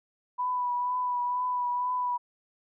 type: tone with vibrato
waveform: sine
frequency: 987.8 Hz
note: B5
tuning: in tune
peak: -26 dBFS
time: 0.38-2.18 s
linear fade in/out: 20 ms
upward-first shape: triangle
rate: 2.1 Hz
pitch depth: 26 cents each way
effects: none